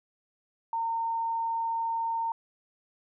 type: tone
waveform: sine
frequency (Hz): 914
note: A#5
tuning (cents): -34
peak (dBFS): -27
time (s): 0.73-2.32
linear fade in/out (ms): 2
effects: none